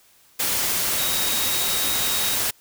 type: tone in noise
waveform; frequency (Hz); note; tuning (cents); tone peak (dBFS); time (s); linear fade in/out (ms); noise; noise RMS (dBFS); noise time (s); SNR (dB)
sine; 3781; A#7; +24; -28; 0.98-2.36; 10; white; -23; 0.39-2.51; -8
effects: white hiss -56 dBFS RMS until 2.6 s